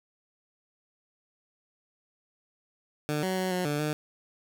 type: tone with pitch steps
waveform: 15% pulse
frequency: 149.9 / 187.1 / 186 / 181.5 / 147.1 / 151.4 Hz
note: D3 / F#3 / F#3 / F#3 / D3 / D#3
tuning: +36 / +20 / +9 / -33 / +3 / -47 cents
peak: -21 dBFS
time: 3.09-3.93 s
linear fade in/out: 0 ms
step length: 140 ms
effects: none